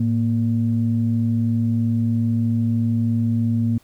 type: tone pair together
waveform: sine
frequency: 110.01 / 233.1 Hz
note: A2 / A#3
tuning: 0 / 0 cents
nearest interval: octave + minor second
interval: 1300 cents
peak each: -19 dBFS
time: 0-3.78 s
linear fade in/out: 5 ms
effects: tanh soft clip ceiling -9 dBFS + pink hiss -56 dBFS RMS until 3.83 s